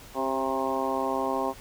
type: harmonic tone with a mistuned harmonic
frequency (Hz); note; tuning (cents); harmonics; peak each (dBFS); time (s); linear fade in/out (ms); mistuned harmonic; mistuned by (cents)
133.4; C3; +34; 2 / 3 / 4 / 5 / 6 / 7 / 8; -33 / -33 / -33 / -33 / -33 / -33 / -33; 0.14-1.54; 50; 3; -26
effects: pink hiss -48 dBFS RMS until 1.6 s